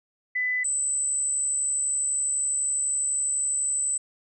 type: tone pair in turn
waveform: sine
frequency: 2000 / 8028 Hz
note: B6 / B8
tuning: +21 / +27 cents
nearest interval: 2 octaves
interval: 2406 cents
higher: second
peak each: -23 dBFS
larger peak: neither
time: 0.35-0.64 / 0.64-3.98 s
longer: second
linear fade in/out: 10 ms
effects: none